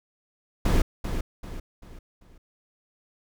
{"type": "noise with echo", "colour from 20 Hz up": "brown", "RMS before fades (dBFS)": -20, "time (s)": [0.65, 0.82], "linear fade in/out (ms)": 5, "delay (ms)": 390, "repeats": 4, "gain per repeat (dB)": -8, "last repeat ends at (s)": 2.38, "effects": []}